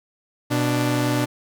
sawtooth tone pair together, 123.7 / 294 Hz, B2 / D4, +3 / +2 cents, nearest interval octave + minor third, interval 1499 cents, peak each -18 dBFS, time 0.5-1.26 s, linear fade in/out 20 ms, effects none

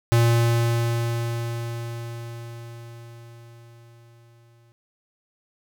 square tone with exponential decay, 117.1 Hz, A#2, 8 cents sharp, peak -15 dBFS, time 0.12-4.72 s, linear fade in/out 0 ms, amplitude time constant 1000 ms, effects none

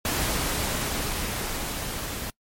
pink noise with level ramp, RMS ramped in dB -25 to -33 dBFS, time 0.05-2.3 s, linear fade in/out 2 ms, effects noise-tail reverb RT60 0.1 s tail -24 dB re dry + MP3 64 kbps

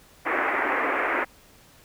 white band-pass noise, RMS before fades -25 dBFS, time 0.25-1.25 s, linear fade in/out 20 ms, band 270 to 2200 Hz, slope 48 dB/octave, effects pink hiss -54 dBFS RMS until 1.84 s

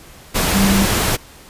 sine tone in noise, 196 Hz, G3, in tune, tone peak -13 dBFS, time 0.54-0.86 s, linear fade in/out 20 ms, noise pink, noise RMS -17 dBFS, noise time 0.34-1.17 s, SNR +1 dB, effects pink hiss -42 dBFS RMS until 1.49 s + resampled to 32000 Hz

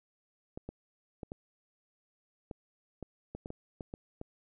clicks, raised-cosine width 2 ms, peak -27 dBFS, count 12, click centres 0.575 / 0.69 / 1.232 / 1.319 / 2.512 / 3.027 / 3.35 / 3.459 / 3.504 / 3.808 / 3.939 / 4.214 s, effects none

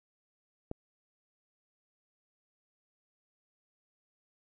click, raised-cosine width 2 ms, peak -23 dBFS, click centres 0.714 s, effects none

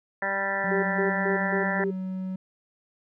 harmonic tone, 196 Hz, G3, in tune, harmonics 1 / 2 / 3 / 4 / 5 / 7 / 8 / 9 / 10, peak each -40 / -40 / -32 / -34 / -35 / -36 / -38 / -29 / -34 dBFS, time 0.22-1.84 s, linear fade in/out 2 ms
triangle tone with pitch glide, 185 to 187.37 Hz, F#3 to F#3, 0 to +22 cents, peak -27 dBFS, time 0.64-2.36 s, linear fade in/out 5 ms, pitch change +22 cents, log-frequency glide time 0.79-1.14 s
sine tone bursts, 392 Hz, G4, in tune, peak -25 dBFS, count 5, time 0.71-1.91 s, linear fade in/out 10 ms, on 120 ms, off 150 ms
effects none

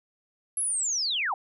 sine linear sweep, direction down, 11175 to 698.5 Hz, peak -25 dBFS, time 0.57-1.34 s, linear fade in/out 2 ms, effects none

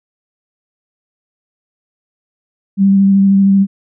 sine tone with vibrato, 196 Hz, G3, in tune, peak -6 dBFS, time 2.77-3.67 s, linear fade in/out 50 ms, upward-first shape square, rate 13 Hz, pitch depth 12 cents each way, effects none

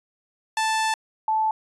sawtooth / sine tone pair in turn, 880 / 873.9 Hz, A5 / A5, 0 / -12 cents, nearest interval unison, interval 12 cents, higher first, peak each -17 / -19 dBFS, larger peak first, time 0.57-0.94 / 1.28-1.51 s, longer first, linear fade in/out 2 ms, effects resampled to 24000 Hz

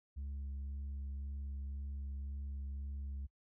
sine tone with vibrato, 69.3 Hz, C#2, in tune, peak -37 dBFS, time 0.16-3.27 s, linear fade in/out 20 ms, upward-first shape sine, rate 1.9 Hz, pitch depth 14 cents each way, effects noise-tail reverb RT60 0.1 s tail -23 dB re dry + tanh soft clip ceiling -39 dBFS

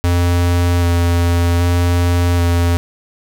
square tone with vibrato, 86.8 Hz, F2, 10 cents flat, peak -12 dBFS, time 0.04-2.77 s, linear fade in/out 0 ms, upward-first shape square, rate 0.64 Hz, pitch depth 12 cents each way, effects none

